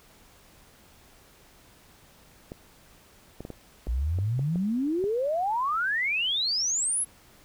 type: clicks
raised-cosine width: 2 ms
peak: -24 dBFS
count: 9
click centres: 2.519 / 3.406 / 3.451 / 3.503 / 3.87 / 4.187 / 4.393 / 4.558 / 5.041 s
type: exponential sweep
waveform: sine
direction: up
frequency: 55 to 11270 Hz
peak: -24 dBFS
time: 3.87-7.05 s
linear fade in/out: 20 ms
effects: pink hiss -56 dBFS RMS until 7.44 s